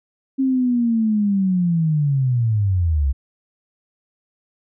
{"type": "linear sweep", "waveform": "sine", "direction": "down", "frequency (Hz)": [270, 64.3], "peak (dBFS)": -15, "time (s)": [0.38, 3.13], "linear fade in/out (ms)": 20, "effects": []}